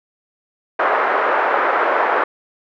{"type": "band-pass noise", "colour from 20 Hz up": "white", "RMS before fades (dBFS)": -17, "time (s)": [0.79, 2.24], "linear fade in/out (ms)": 5, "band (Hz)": [410, 1500], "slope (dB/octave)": 24, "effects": []}